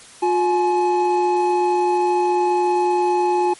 triangle tone pair together, 356.6 / 847.3 Hz, F4 / G#5, +36 / +34 cents, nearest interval octave + minor third, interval 1498 cents, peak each -16 dBFS, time 0.22-3.54 s, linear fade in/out 10 ms, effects white hiss -43 dBFS RMS until 3.59 s + MP3 48 kbps

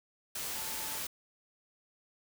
sine tone in noise, 882 Hz, A5, 4 cents sharp, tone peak -48 dBFS, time 0.55-0.99 s, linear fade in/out 5 ms, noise white, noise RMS -38 dBFS, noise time 0.35-1.07 s, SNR -13 dB, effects none

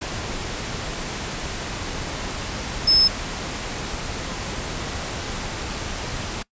sine tone in noise, 5210 Hz, E8, 21 cents flat, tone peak -13 dBFS, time 2.87-3.08 s, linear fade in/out 10 ms, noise pink, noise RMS -29 dBFS, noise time 0.01-6.43 s, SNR +13 dB, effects noise-tail reverb RT60 0.1 s tail -22 dB re dry + resampled to 16000 Hz

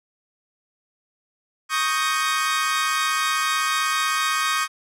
sawtooth chord, Eb dominant seventh, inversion third, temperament equal, 1108.7 / 1244.5 / 1568 / 1864.7 Hz, Db6 / Eb6 / G6 / Bb6, 0 / 0 / 0 / 0 cents, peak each -22 / -20 / -24 / -25 dBFS, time 1.69-4.68 s, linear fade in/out 50 ms, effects low-pass 12000 Hz 12 dB/octave

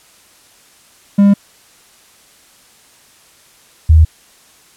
triangle / sine tone pair in turn, 200.8 / 79.34 Hz, G3 / D#2, +42 / +34 cents, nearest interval octave + major third, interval 1608 cents, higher first, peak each -3 dBFS, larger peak neither, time 1.18-1.34 / 3.89-4.05 s, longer neither, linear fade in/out 10 ms, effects white hiss -47 dBFS RMS until 4.76 s + low-pass 11000 Hz 12 dB/octave

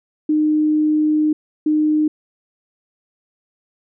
sine tone bursts at uneven times, 305.7 Hz, D#4, 30 cents flat, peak -13 dBFS, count 2, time 0.29-1.33 / 1.66-2.08 s, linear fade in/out 5 ms, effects none

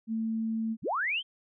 sine tone, 223.4 Hz, A3, 27 cents sharp, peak -28 dBFS, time 0.07-0.77 s, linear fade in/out 50 ms
sine linear sweep, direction up, 74.9 to 3233 Hz, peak -27 dBFS, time 0.82-1.23 s, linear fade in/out 50 ms
effects none

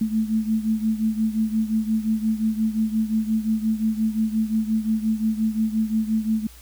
sine beating tone pair, 217.9 / 223.6 Hz, A3 / A3, -17 / +28 cents, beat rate 5.7 Hz, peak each -21 / -25 dBFS, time 0.01-6.47 s, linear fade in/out 5 ms, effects added 60 Hz sine -45 dBFS peak until 6.61 s + white hiss -49 dBFS RMS until 6.61 s

